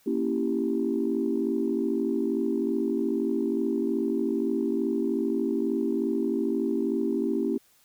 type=chord; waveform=sine; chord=A# diminished seventh; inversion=none; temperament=equal with one note detuned; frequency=233.1 / 276.4 / 329.6 / 392 Hz; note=A#3 / C#4 / E4 / G4; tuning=0 / -5 / 0 / 0 cents; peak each=-29 dBFS; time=0.06-7.58 s; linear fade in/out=10 ms; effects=tanh soft clip ceiling -14 dBFS + white hiss -62 dBFS RMS until 7.84 s